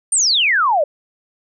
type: exponential sweep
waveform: sine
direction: down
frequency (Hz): 9270 to 554.4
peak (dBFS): -12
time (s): 0.12-0.84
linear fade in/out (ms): 5
effects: none